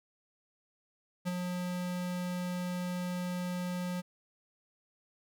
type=tone with ADSR envelope; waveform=square; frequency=179.3 Hz; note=F3; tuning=46 cents sharp; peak=-30 dBFS; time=1.25-4.02 s; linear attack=27 ms; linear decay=27 ms; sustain=-4 dB; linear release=25 ms; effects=none